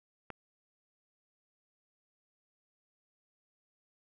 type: click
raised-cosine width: 0.5 ms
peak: -26 dBFS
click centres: 0.303 s
effects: none